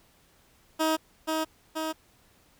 15% pulse tone with echo, 316.7 Hz, D#4, 31 cents sharp, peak -17 dBFS, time 0.79-0.97 s, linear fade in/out 20 ms, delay 480 ms, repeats 2, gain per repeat -3 dB, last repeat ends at 1.93 s, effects pink hiss -62 dBFS RMS until 2.59 s

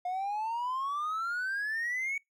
triangle exponential sweep, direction up, 712 to 2256 Hz, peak -28 dBFS, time 0.05-2.18 s, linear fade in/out 5 ms, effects noise-tail reverb RT60 0.2 s tail -26 dB re dry + tanh soft clip ceiling -25 dBFS

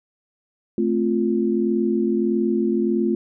sine chord, F major, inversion first, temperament equal, 220 / 261.6 / 349.2 Hz, A3 / C4 / F4, 0 / 0 / 0 cents, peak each -21 / -25 / -21 dBFS, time 0.78-3.15 s, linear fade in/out 2 ms, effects none

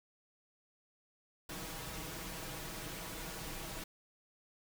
pink noise with comb filter, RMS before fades -44 dBFS, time 1.49-3.84 s, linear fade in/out 5 ms, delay 6.2 ms, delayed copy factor +0.65, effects none

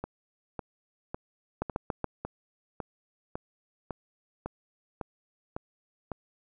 two click trains, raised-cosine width 1 ms, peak -20 / -15 dBFS, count 12 / 4, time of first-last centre 0.04-6.117 / 1.62-2.043 s, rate 1.81 / 7.09 Hz, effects none

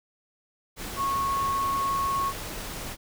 sine tone in noise, 1100 Hz, C#6, 14 cents flat, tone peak -24 dBFS, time 0.96-2.33 s, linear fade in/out 50 ms, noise pink, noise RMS -36 dBFS, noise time 0.76-2.97 s, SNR +9 dB, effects none

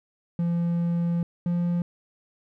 triangle tone pair in turn, 171 / 173.79 Hz, F3 / F3, -36 / -8 cents, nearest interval unison, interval 28 cents, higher second, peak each -20 dBFS, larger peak neither, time 0.39-1.23 / 1.46-1.82 s, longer first, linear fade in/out 2 ms, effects none

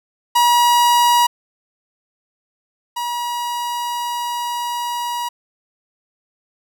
45% pulse tone pair in turn, 961 / 961 Hz, B5 / B5, -48 / -48 cents, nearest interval unison, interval 0 cents, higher neither, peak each -11 / -21 dBFS, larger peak first, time 0.35-1.27 / 2.96-5.29 s, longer second, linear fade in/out 10 ms, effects none

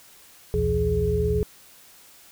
sine tone cluster, 61.2 / 79.3 / 118.4 / 166.8 / 421.4 Hz, B1 / D#2 / A#2 / E3 / G#4, -15 / +33 / +27 / +21 / +25 cents, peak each -29 / -26 / -29 / -29 / -23 dBFS, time 0.54-1.43 s, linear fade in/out 0 ms, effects white hiss -51 dBFS RMS until 2.31 s

